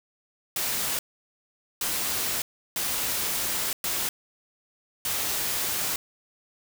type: noise bursts at uneven times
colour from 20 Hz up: white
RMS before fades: -28 dBFS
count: 5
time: 0.56-0.99 / 1.81-2.42 / 2.76-3.73 / 3.84-4.09 / 5.05-5.96 s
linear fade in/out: 2 ms
effects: none